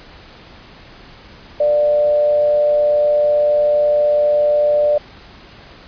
sine tone with frequency modulation, 592 Hz, D5, 14 cents sharp, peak -11 dBFS, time 1.6-4.98 s, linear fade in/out 5 ms, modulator 128 Hz, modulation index 0.22, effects pink hiss -41 dBFS RMS until 5.87 s + resampled to 11025 Hz

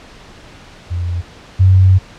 sine tone pair in turn, 87.31 / 93.98 Hz, F2 / F#2, 0 / +28 cents, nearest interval minor second, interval 128 cents, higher second, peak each -16 / -5 dBFS, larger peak second, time 0.9-1.22 / 1.59-1.99 s, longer second, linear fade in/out 20 ms, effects pink hiss -39 dBFS RMS until 2.18 s + low-pass 5000 Hz 12 dB/octave

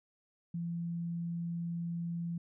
sine tone, 169.9 Hz, F3, 47 cents flat, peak -34 dBFS, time 0.54-2.38 s, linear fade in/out 5 ms, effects none

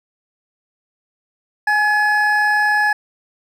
triangle tone pair together, 835.4 / 1702 Hz, G#5 / G#6, +10 / +42 cents, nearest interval octave, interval 1232 cents, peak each -16 / -13 dBFS, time 1.67-2.93 s, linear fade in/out 5 ms, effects none

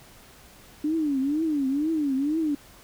sine tone with vibrato, 292.7 Hz, D4, 6 cents flat, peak -22 dBFS, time 0.84-2.55 s, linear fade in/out 5 ms, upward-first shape triangle, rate 2.1 Hz, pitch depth 210 cents each way, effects pink hiss -51 dBFS RMS until 2.83 s

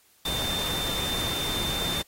sine tone in noise, 3587 Hz, A7, 33 cents sharp, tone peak -29 dBFS, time 0.25-2.02 s, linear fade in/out 5 ms, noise pink, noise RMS -32 dBFS, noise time 0.25-2.02 s, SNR 0 dB, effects white hiss -61 dBFS RMS until 2.07 s + AAC 48 kbps

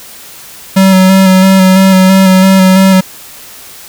square tone with vibrato, 189.4 Hz, F#3, 41 cents sharp, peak -3 dBFS, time 0.76-3.01 s, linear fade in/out 10 ms, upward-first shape square, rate 3 Hz, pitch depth 19 cents each way, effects white hiss -31 dBFS RMS until 3.88 s

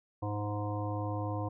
harmonic tone, 103.83 Hz, G#2, in tune, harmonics 1 / 3 / 5 / 7 / 9 / 10, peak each -34 / -39 / -41 / -42 / -44 / -44 dBFS, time 0.22-1.49 s, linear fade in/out 10 ms, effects none

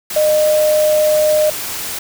sine tone in noise, 611 Hz, D#5, 32 cents flat, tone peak -10 dBFS, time 0.16-1.5 s, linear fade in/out 5 ms, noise white, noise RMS -24 dBFS, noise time 0.1-1.99 s, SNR +11 dB, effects none

